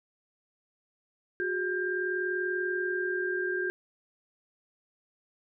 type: tone cluster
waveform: sine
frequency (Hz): 364.9 / 405.3 / 1594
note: F#4 / G#4 / G6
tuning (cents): -24 / -42 / +28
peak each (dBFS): -31 / -38 / -31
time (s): 1.4-3.7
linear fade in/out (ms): 0
effects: none